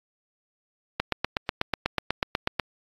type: click train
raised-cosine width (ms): 0.3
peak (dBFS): -7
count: 14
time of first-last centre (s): 1-2.597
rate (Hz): 8.14
effects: AAC 32 kbps